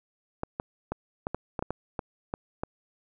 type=clicks; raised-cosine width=1 ms; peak=-16 dBFS; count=11; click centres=0.434 / 0.599 / 0.92 / 1.269 / 1.346 / 1.592 / 1.625 / 1.706 / 1.992 / 2.339 / 2.635 s; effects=none

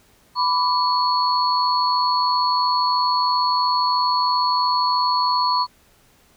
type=tone cluster; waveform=sine; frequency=994 / 1157 / 4373 Hz; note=B5 / D6 / C#8; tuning=+11 / -26 / -24 cents; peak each=-18 / -25 / -23 dBFS; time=0.35-5.67 s; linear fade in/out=50 ms; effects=pink hiss -56 dBFS RMS until 6.36 s

